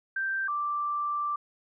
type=tone pair in turn; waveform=sine; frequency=1568 / 1174.7 Hz; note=G6 / D6; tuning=0 / 0 cents; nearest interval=perfect fourth; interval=500 cents; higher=first; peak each=-27 / -27 dBFS; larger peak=neither; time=0.16-0.48 / 0.48-1.36 s; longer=second; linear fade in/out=5 ms; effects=none